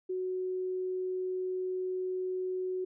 sine tone, 370 Hz, F#4, in tune, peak -31 dBFS, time 0.09-2.85 s, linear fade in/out 10 ms, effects none

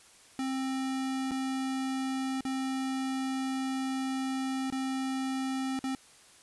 square tone with dropouts, 264.4 Hz, C4, 18 cents sharp, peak -31 dBFS, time 0.39-5.95 s, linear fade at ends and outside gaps 1 ms, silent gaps 1.31-1.316 / 2.408-2.451 / 4.702-4.724 / 5.791-5.84 s, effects white hiss -57 dBFS RMS until 6.42 s + resampled to 24000 Hz

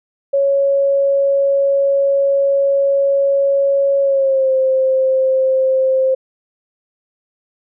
sine tone with pitch glide, 554.4 to 525.7 Hz, C#5 to C5, 0 to +8 cents, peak -11 dBFS, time 0.33-6.15 s, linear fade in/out 10 ms, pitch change -92 cents, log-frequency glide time 4.01-4.52 s, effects none

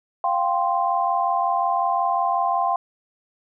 sine chord, F suspended second, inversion none, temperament equal, 698.5 / 784 / 1046.5 Hz, F5 / G5 / C6, 0 / 0 / 0 cents, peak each -23 dBFS, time 0.24-2.76 s, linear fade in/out 2 ms, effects none

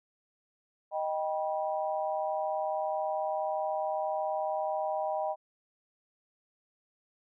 sine chord, Eb augmented, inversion none, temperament equal with one note detuned, 622.3 / 784 / 971.4 Hz, Eb5 / G5 / B5, 0 / 0 / -29 cents, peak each -32 / -33 / -38 dBFS, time 0.91-5.36 s, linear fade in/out 50 ms, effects none

